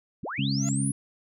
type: linear sweep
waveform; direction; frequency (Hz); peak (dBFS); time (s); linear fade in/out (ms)
sine; up; 69.6 to 10620; -31; 0.23-0.92; 5
type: harmonic tone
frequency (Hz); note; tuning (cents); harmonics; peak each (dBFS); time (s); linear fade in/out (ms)
68.4; C#2; -23; 2 / 3 / 4; -27 / -29 / -30; 0.38-0.92; 10
type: tone with exponential growth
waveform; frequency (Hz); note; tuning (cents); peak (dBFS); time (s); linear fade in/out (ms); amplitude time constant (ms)
sawtooth; 679; F5; -49; -32; 0.52-0.69; 1; 35
effects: none